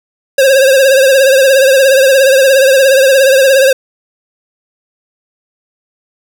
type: tone with vibrato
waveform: square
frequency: 536 Hz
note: C5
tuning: 42 cents sharp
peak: -5 dBFS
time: 0.38-3.73 s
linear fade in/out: 5 ms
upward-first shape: triangle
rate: 17 Hz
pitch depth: 78 cents each way
effects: none